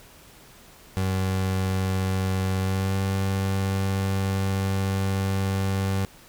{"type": "tone with pitch glide", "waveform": "30% pulse", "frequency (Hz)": [94.6, 96.7], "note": ["F#2", "G2"], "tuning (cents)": [39, -23], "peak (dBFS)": -20, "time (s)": [0.97, 6.05], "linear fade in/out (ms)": 0, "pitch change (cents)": 38, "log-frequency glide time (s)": [2.6, 2.98], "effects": ["pink hiss -50 dBFS RMS until 6.28 s"]}